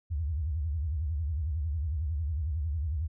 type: tone with vibrato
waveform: sine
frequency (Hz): 76.7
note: D#2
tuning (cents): -24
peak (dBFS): -28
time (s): 0.1-3.08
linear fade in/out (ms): 20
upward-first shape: sine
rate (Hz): 11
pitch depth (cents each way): 210
effects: none